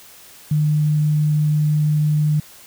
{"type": "tone", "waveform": "sine", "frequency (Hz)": 151, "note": "D3", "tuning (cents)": 48, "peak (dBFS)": -14, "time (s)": [0.51, 2.4], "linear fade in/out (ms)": 5, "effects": ["white hiss -44 dBFS RMS until 2.66 s"]}